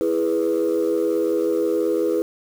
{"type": "chord", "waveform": "sine", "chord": "E major", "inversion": "none", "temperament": "equal", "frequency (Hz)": [329.6, 415.3, 493.9], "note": ["E4", "G#4", "B4"], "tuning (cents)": [0, 0, 0], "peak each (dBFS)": -21, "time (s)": [0.01, 2.22], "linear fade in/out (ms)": 0, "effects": ["tanh soft clip ceiling -13 dBFS", "7-bit"]}